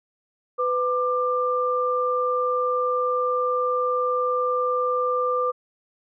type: tone pair together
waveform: sine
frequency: 500.3 / 1190 Hz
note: B4 / D6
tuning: +22 / +22 cents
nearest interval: octave + minor third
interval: 1500 cents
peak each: -23 dBFS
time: 0.58-5.52 s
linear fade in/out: 20 ms
effects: none